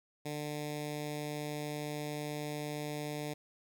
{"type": "tone with notch filter", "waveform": "10% pulse", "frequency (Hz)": 148.9, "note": "D3", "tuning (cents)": 24, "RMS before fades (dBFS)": -39, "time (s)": [0.25, 3.34], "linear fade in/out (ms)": 10, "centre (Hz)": 1200, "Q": 1.2, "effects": []}